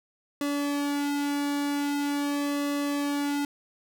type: tone with flanger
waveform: sawtooth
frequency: 286.8 Hz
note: D4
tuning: 41 cents flat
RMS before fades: -28 dBFS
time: 0.41-3.45 s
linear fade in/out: 2 ms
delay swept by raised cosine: 1.3 to 1.93 ms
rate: 0.44 Hz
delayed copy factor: -0.9
effects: none